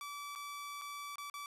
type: tone with dropouts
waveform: sawtooth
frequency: 1154 Hz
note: D6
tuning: 31 cents flat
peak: -39 dBFS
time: 0.01-1.46 s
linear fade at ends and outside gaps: 1 ms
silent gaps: 0.352-0.358 / 0.814-0.818 / 1.157-1.182 / 1.299-1.34 s
effects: resampled to 32000 Hz